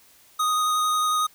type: tone with vibrato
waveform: square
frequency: 1244.5 Hz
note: D#6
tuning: in tune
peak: -21 dBFS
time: 0.39-1.27 s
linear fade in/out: 10 ms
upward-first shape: square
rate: 11 Hz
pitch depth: 8 cents each way
effects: white hiss -55 dBFS RMS until 1.34 s